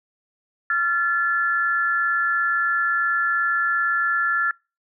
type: tone pair together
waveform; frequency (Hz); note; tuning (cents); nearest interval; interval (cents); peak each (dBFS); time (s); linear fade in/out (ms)
sine; 1374 / 1731.1; F6 / A6; -29 / -29; major third; 400; -21; 0.7-4.51; 2
effects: noise-tail reverb RT60 0.3 s tail -26 dB re dry